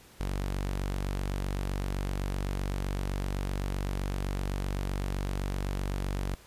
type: tone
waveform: sawtooth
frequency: 47.82 Hz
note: G1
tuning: 42 cents flat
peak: -26 dBFS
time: 0.2-6.35 s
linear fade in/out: 0 ms
effects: pink hiss -55 dBFS RMS until 6.46 s + resampled to 32000 Hz